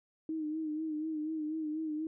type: tone with vibrato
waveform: sine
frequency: 311.1 Hz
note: D#4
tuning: in tune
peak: -33 dBFS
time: 0.29-2.07 s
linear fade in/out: 2 ms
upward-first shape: sine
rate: 4.1 Hz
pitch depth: 51 cents each way
effects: none